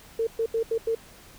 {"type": "tone bursts at uneven times", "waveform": "sine", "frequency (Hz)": 453.5, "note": "A#4", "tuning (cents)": -48, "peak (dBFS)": -22, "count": 5, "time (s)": [[0.19, 0.27], [0.39, 0.46], [0.54, 0.63], [0.71, 0.78], [0.87, 0.95]], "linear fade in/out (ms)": 5, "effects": ["pink hiss -50 dBFS RMS until 1.38 s"]}